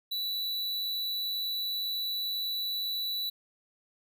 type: tone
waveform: square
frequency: 3951 Hz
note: B7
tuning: in tune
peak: -31 dBFS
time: 0.11-3.3 s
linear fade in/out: 10 ms
effects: none